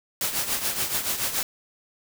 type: noise with tremolo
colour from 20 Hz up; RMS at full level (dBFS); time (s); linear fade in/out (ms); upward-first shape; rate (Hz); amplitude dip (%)
white; -24; 0.21-1.43; 2; triangle; 7; 70
effects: none